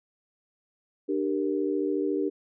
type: chord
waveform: sine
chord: G minor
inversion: second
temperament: equal with one note detuned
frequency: 298.5 / 392 / 466.2 Hz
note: D4 / G4 / Bb4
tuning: +28 / 0 / 0 cents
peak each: -28 / -28 / -32 dBFS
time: 1.08-2.3 s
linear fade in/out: 20 ms
effects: none